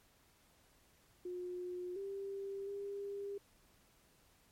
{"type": "tone with pitch steps", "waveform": "sine", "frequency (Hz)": [358.9, 394.1, 401], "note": ["F4", "G4", "G4"], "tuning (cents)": [47, 9, 39], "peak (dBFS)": -40, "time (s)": [1.25, 3.38], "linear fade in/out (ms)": 5, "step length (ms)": 710, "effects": ["pink hiss -69 dBFS RMS until 4.51 s", "MP3 64 kbps"]}